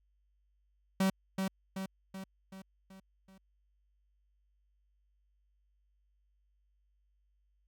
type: tone with echo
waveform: 45% pulse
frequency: 191.2 Hz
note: G3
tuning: 43 cents flat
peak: -26 dBFS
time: 1-1.1 s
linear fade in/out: 5 ms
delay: 380 ms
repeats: 6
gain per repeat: -5 dB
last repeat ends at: 3.38 s
effects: added 50 Hz sine -70 dBFS peak until 7.67 s